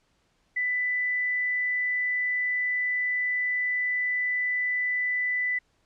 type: tone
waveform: sine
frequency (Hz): 1990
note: B6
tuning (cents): +13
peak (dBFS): -24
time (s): 0.56-5.59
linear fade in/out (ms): 10
effects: pink hiss -69 dBFS RMS until 5.85 s + low-pass 7000 Hz 12 dB/octave